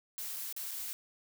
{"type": "noise with dropouts", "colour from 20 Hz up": "blue", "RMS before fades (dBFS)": -40, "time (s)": [0.18, 0.93], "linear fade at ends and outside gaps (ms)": 0, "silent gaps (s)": [[0.362, 0.366], [0.526, 0.564], [0.71, 0.714]], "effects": []}